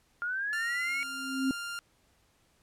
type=linear sweep; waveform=sine; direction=up; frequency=1396.9 to 2250 Hz; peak=-30 dBFS; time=0.22-1.03 s; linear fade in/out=0 ms
type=tone; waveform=sawtooth; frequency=1396.9 Hz; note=F6; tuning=in tune; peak=-32 dBFS; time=0.53-1.79 s; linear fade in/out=0 ms
type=tone with exponential growth; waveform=sine; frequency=265.6 Hz; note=C4; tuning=26 cents sharp; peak=-23 dBFS; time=0.86-1.51 s; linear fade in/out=1 ms; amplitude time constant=140 ms
effects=pink hiss -68 dBFS RMS until 2.62 s + low-pass 12000 Hz 12 dB/octave